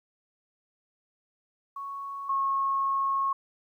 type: tone pair in turn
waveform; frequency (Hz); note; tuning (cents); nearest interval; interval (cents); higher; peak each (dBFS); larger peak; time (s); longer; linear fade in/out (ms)
sine; 1108.7 / 1091.5; C#6 / C#6; 0 / -27; unison; 27; first; -34 / -24; second; 1.76-2.29 / 2.29-3.33; second; 5
effects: 11-bit